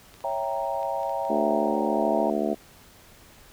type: clicks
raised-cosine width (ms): 0.2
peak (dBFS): -31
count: 6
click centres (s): 0.141 / 0.206 / 0.83 / 1.032 / 1.095 / 1.251
type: chord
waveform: sine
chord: C# diminished seventh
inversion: none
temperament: equal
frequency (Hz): 554.4 / 659.3 / 784 / 932.3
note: C#5 / E5 / G5 / Bb5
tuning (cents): 0 / 0 / 0 / 0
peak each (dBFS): -31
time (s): 0.24-2.3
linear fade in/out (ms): 2
type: harmonic tone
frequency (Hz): 73.42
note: D2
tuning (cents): 0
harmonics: 3 / 4 / 5 / 6 / 7 / 8 / 9 / 10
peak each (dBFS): -29 / -30 / -30 / -33 / -35 / -37 / -29 / -37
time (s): 1.29-2.55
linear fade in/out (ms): 20
effects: pink hiss -52 dBFS RMS until 3.52 s